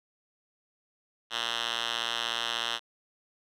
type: tone with band-pass filter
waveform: 5% pulse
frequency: 116.6 Hz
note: A#2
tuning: 1 cent sharp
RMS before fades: -32 dBFS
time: 1.3-2.8 s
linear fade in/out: 50 ms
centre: 3000 Hz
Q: 2.1
effects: none